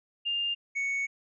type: tone pair in turn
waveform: sine / triangle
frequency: 2806 / 2220 Hz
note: F7 / C#7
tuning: +8 / +2 cents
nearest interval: major third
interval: 406 cents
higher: first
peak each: -27 / -26 dBFS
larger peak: second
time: 0.25-0.55 / 0.75-1.07 s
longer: second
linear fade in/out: 20 ms
effects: resampled to 22050 Hz